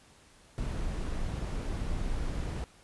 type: noise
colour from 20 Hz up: brown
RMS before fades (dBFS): -33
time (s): 0.58-2.64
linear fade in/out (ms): 0
effects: pink hiss -59 dBFS RMS until 2.83 s + resampled to 24000 Hz